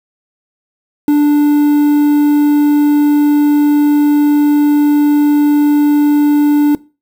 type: tone with quantisation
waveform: triangle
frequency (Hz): 293.7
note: D4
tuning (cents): 0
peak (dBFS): -4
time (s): 1.08-6.75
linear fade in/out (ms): 2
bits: 5
effects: noise-tail reverb RT60 0.3 s tail -20 dB re dry